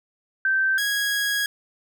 sine / sawtooth tone pair in turn, 1555 / 1653.4 Hz, G6 / G#6, -14 / -8 cents, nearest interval minor second, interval 106 cents, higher second, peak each -18 dBFS, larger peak neither, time 0.45-0.78 / 0.78-1.46 s, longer second, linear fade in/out 2 ms, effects none

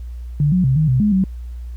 sine tone with pitch steps, 146.5 / 182.3 / 131.8 / 155.6 / 128.1 / 209.3 / 189.9 Hz, D3 / F#3 / C3 / D#3 / C3 / G#3 / F#3, -4 / -25 / +13 / 0 / -36 / +14 / +45 cents, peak -12 dBFS, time 0.4-1.24 s, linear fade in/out 2 ms, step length 120 ms, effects added 60 Hz sine -27 dBFS peak until 1.76 s + pink hiss -57 dBFS RMS until 1.76 s

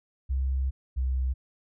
sine tone pair in turn, 66.1 / 64.55 Hz, C2 / C2, +18 / -23 cents, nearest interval unison, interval 41 cents, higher first, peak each -24 dBFS, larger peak neither, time 0.29-0.71 / 0.96-1.34 s, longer first, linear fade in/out 20 ms, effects none

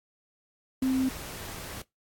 sine tone in noise, 261.6 Hz, C4, in tune, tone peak -23 dBFS, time 0.82-1.09 s, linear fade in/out 5 ms, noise pink, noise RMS -40 dBFS, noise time 0.82-1.82 s, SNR +14 dB, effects noise-tail reverb RT60 0.2 s tail -24 dB re dry + AAC 64 kbps

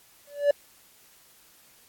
triangle tone with exponential growth, 576 Hz, D5, 34 cents flat, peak -12 dBFS, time 0.27-0.51 s, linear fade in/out 5 ms, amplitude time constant 52 ms, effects white hiss -57 dBFS RMS until 1.88 s + AAC 64 kbps

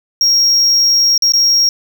triangle tone with dropouts, 5590 Hz, F8, 1 cent sharp, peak -7 dBFS, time 0.21-1.69 s, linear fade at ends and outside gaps 1 ms, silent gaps 1.178-1.222 / 1.321-1.336 s, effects none

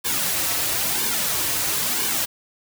white noise with flanger, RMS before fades -23 dBFS, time 0.04-2.26 s, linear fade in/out 20 ms, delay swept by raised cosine 1.5 to 5 ms, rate 1 Hz, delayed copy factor -0.65, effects none

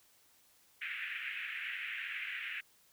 white band-pass noise, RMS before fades -41 dBFS, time 0.81-2.61 s, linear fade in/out 10 ms, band 1600 to 2700 Hz, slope 48 dB/octave, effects white hiss -67 dBFS RMS until 2.92 s

